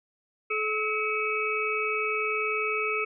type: harmonic tone with a mistuned harmonic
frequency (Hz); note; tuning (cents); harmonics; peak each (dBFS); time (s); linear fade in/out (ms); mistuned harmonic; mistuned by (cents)
430; A4; -40; 1 / 3 / 5 / 6; -31 / -31 / -31 / -31; 0.5-3.05; 10; 5; +86
effects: none